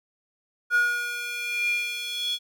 square tone with high-pass filter sweep, 480.3 Hz, B4, 48 cents flat, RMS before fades -27 dBFS, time 0.7-2.39 s, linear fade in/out 50 ms, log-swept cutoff 1400 to 3500 Hz, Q 9.3, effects none

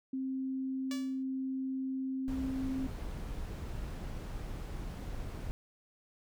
sine tone, 263.9 Hz, C4, 15 cents sharp, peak -33 dBFS, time 0.13-2.87 s, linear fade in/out 5 ms
5% pulse tone with exponential decay, 575 Hz, D5, 37 cents flat, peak -28 dBFS, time 0.91-1.23 s, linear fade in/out 2 ms, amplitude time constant 68 ms
brown noise, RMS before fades -40 dBFS, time 2.28-5.51 s, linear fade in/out 0 ms
effects none

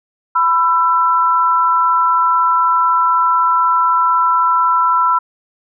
sine tone pair together, 995.8 / 1338 Hz, B5 / E6, +14 / +25 cents, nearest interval perfect fourth, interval 511 cents, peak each -13 dBFS, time 0.35-5.19 s, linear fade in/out 10 ms, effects none

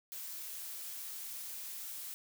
blue noise, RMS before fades -44 dBFS, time 0.12-2.14 s, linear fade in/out 0 ms, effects none

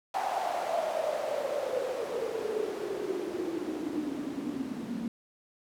white noise with band-pass filter sweep, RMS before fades -33 dBFS, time 0.14-5.08 s, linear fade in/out 2 ms, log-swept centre 780 to 230 Hz, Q 9.3, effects none

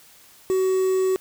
triangle tone with quantisation, 376.2 Hz, F#4, 29 cents sharp, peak -16 dBFS, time 0.5-1.16 s, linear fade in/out 0 ms, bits 6, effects white hiss -51 dBFS RMS until 1.2 s

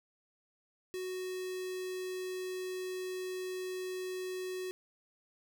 square tone with notch filter, 370 Hz, F#4, in tune, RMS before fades -39 dBFS, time 0.94-4.71 s, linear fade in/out 0 ms, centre 1000 Hz, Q 1.3, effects none

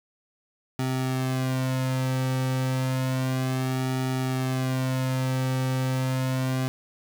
sawtooth tone with flanger, 130 Hz, C3, 11 cents flat, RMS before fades -26 dBFS, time 0.79-6.68 s, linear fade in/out 0 ms, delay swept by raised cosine 1.9 to 2.88 ms, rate 0.31 Hz, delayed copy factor -0.85, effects 8-bit

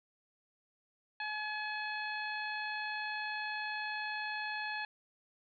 harmonic tone, 850 Hz, G#5, 40 cents sharp, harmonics 1 / 2 / 3 / 4 / 5, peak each -41 / -39 / -43 / -50 / -48 dBFS, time 1.2-4.85 s, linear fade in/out 2 ms, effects none

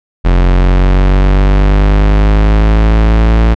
45% pulse linear sweep, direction up, 44.13 to 56.1 Hz, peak -5 dBFS, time 0.24-3.55 s, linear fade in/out 20 ms, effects low-pass 3000 Hz 12 dB/octave

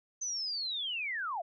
sine linear sweep, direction down, 6200 to 622.3 Hz, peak -33 dBFS, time 0.21-1.42 s, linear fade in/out 10 ms, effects none

